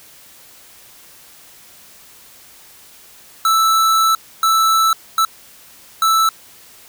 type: tone bursts at uneven times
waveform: square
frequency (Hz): 1318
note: E6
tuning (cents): -1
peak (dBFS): -12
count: 4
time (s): 3.45-4.15 / 4.43-4.93 / 5.18-5.25 / 6.02-6.29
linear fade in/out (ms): 2
effects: white hiss -44 dBFS RMS until 6.88 s